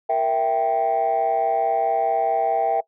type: chord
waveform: sine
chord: E diminished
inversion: second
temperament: equal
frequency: 466.2 / 659.3 / 784 Hz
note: Bb4 / E5 / G5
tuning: 0 / 0 / 0 cents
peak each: -25 / -20 / -19 dBFS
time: 0.09-2.81 s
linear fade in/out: 10 ms
effects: noise-tail reverb RT60 0.1 s tail -21 dB re dry + tanh soft clip ceiling -13 dBFS